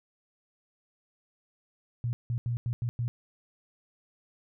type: tone bursts at uneven times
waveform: sine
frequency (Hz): 119.3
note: A#2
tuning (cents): +41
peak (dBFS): -27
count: 6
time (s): 2.04-2.13 / 2.3-2.38 / 2.46-2.57 / 2.66-2.73 / 2.82-2.89 / 2.99-3.08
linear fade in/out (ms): 0
effects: none